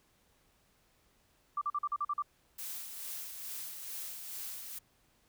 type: tone bursts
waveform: sine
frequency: 1174.7 Hz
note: D6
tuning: in tune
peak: -30 dBFS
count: 8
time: 1.57-2.223 s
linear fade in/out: 5 ms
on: 44 ms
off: 43 ms
type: noise with tremolo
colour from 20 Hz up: blue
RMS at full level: -41 dBFS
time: 2.58-4.79 s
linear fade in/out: 10 ms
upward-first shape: sine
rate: 2.3 Hz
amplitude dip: 40%
effects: pink hiss -70 dBFS RMS until 5.28 s